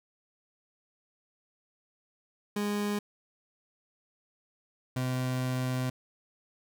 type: tone pair in turn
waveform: 30% pulse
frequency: 206.1 / 127.86 Hz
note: G#3 / C3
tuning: -13 / -40 cents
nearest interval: minor sixth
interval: 827 cents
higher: first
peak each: -26 dBFS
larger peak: neither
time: 2.56-2.99 / 4.96-5.9 s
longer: second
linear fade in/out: 5 ms
effects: none